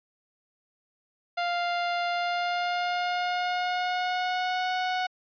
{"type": "tone with pitch glide", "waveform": "sawtooth", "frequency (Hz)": [698.5, 736.6], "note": ["F5", "F#5"], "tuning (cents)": [0, -8], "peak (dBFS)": -22, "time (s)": [1.37, 5.07], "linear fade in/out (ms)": 10, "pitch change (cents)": 92, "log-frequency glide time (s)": [2.09, 4.72], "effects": ["resampled to 11025 Hz"]}